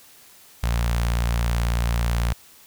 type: tone with notch filter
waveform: sawtooth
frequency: 58.27 Hz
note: A#1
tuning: in tune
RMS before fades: -22 dBFS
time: 0.63-2.33 s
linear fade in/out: 5 ms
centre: 330 Hz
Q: 0.58
effects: white hiss -50 dBFS RMS until 2.66 s

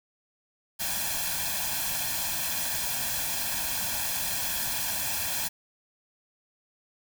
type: noise with comb filter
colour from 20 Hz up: white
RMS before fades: -30 dBFS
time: 0.79-5.49 s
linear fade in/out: 20 ms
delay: 1.2 ms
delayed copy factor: +0.75
effects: none

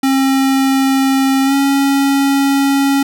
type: tone with pitch glide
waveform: square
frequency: 268.7 to 276.3 Hz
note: C4 to C#4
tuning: +46 to -6 cents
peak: -11 dBFS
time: 0.03-3.03 s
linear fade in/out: 5 ms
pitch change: +48 cents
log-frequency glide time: 1.44-1.54 s
effects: none

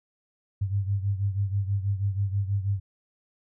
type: beating tone pair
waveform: sine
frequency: 98 / 104.2 Hz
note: G2 / G#2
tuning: 0 / +6 cents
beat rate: 6.2 Hz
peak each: -25 / -30 dBFS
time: 0.61-2.8 s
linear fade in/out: 10 ms
effects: none

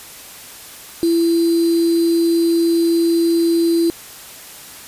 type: tone with sample-and-hold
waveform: sine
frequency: 335 Hz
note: E4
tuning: 28 cents sharp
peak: -12 dBFS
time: 1.03-3.9 s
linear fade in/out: 0 ms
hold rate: 4410 Hz
effects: white hiss -37 dBFS RMS until 4.87 s + resampled to 32000 Hz

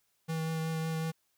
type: tone with vibrato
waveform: square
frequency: 161 Hz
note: E3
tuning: 41 cents flat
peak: -32 dBFS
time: 0.28-1.12 s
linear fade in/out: 20 ms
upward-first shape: triangle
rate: 5.4 Hz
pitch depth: 14 cents each way
effects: white hiss -75 dBFS RMS until 1.37 s

